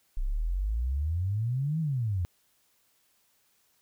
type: exponential two-way sweep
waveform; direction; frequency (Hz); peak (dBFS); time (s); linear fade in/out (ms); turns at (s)
sine; up then down; 30.87 to 164.81 to 83.8; -26; 0.17-2.25; 0; 1.8
effects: white hiss -69 dBFS RMS until 3.81 s